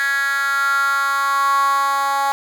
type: tone with high-pass filter sweep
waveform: 10% pulse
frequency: 277.2 Hz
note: C#4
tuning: in tune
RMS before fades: -18 dBFS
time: 0-2.32 s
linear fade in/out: 0 ms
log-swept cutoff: 1700 to 900 Hz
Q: 6.7
effects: none